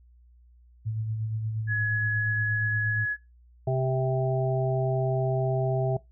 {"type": "tone with tremolo", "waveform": "sine", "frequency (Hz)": 110, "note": "A2", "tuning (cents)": 0, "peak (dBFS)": -26, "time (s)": [0.85, 3.06], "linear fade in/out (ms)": 20, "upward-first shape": "sine", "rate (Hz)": 8.5, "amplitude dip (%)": 35}
{"type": "tone", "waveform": "sine", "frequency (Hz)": 1687, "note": "G#6", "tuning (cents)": 27, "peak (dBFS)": -25, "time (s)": [1.67, 3.17], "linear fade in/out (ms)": 50}
{"type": "harmonic tone", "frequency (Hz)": 130.81, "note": "C3", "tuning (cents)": 0, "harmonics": [1, 3, 5, 6], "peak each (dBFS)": [-25, -31, -29, -36], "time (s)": [3.67, 5.97], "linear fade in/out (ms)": 5}
{"effects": ["noise-tail reverb RT60 0.2 s tail -21 dB re dry", "added 60 Hz sine -53 dBFS peak until 6.11 s"]}